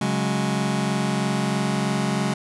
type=chord; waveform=sawtooth; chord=C# suspended fourth; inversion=none; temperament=just; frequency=138.59 / 184.79 / 207.9 Hz; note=C#3 / F#3 / G#3; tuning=0 / -2 / +2 cents; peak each=-22 / -22 / -20 dBFS; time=0.01-2.34 s; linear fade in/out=5 ms; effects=resampled to 24000 Hz + 9-bit